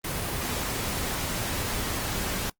pink noise, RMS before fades -30 dBFS, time 0.04-2.5 s, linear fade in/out 5 ms, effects noise-tail reverb RT60 0.1 s tail -22 dB re dry + Opus 24 kbps

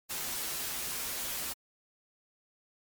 white noise with comb filter, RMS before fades -36 dBFS, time 0.09-1.54 s, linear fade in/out 20 ms, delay 10 ms, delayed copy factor -0.8, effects MP3 96 kbps

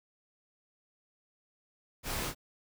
pink noise with echo, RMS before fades -37 dBFS, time 2.03-2.32 s, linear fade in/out 50 ms, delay 29 ms, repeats 1, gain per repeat -2 dB, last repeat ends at 2.349 s, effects none

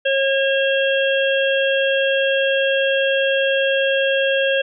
harmonic tone, 543 Hz, C#5, 36 cents flat, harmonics 1 / 3 / 5 / 6, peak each -17 / -22 / -24 / -25 dBFS, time 0.05-4.62 s, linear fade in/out 10 ms, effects none

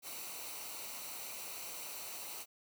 white noise with comb filter, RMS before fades -45 dBFS, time 0.02-2.46 s, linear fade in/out 50 ms, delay 0.59 ms, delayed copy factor -0.6, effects none

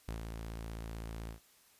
sawtooth tone with ADSR envelope, 55.8 Hz, A1, 25 cents sharp, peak -33 dBFS, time 0.08-1.4 s, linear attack 7 ms, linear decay 120 ms, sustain -4 dB, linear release 110 ms, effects white hiss -65 dBFS RMS until 1.79 s + resampled to 32000 Hz

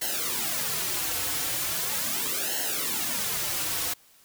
white noise with flanger, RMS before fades -29 dBFS, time 0.01-3.94 s, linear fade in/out 10 ms, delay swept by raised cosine 0.83 to 5.03 ms, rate 0.39 Hz, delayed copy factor -0.95, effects white hiss -58 dBFS RMS until 4.24 s

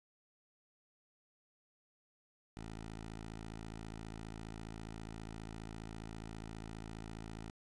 10% pulse tone, 54.8 Hz, A1, 6 cents flat, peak -37 dBFS, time 2.57-7.5 s, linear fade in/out 0 ms, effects resampled to 22050 Hz + 12-bit

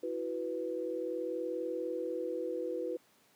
sine chord, E suspended second, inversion none, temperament equal, 329.6 / 370 / 493.9 Hz, E4 / F#4 / B4, 0 / 0 / 0 cents, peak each -39 / -39 / -36 dBFS, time 0.03-2.97 s, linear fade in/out 5 ms, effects pink hiss -66 dBFS RMS until 3.35 s + high-pass 200 Hz 12 dB/octave

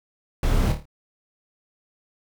brown noise with echo, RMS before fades -21 dBFS, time 0.43-0.72 s, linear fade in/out 2 ms, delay 27 ms, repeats 5, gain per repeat -6 dB, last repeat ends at 0.855 s, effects none

